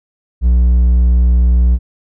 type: tone with hard clipping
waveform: sine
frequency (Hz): 60.9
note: B1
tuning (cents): -24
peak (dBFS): -8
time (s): 0.41-1.79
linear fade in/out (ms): 50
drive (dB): 3
effects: none